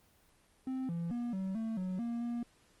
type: tone with pitch steps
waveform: triangle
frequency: 260.8 / 169.2 / 239.4 / 190.3 / 223.6 / 184.9 / 234.8 / 237.4 Hz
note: C4 / E3 / A#3 / F#3 / A3 / F#3 / A#3 / A#3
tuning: -5 / +45 / +46 / +49 / +28 / -1 / +13 / +32 cents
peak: -32 dBFS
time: 0.67-2.43 s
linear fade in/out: 2 ms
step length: 220 ms
effects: pink hiss -67 dBFS RMS until 2.8 s + Opus 24 kbps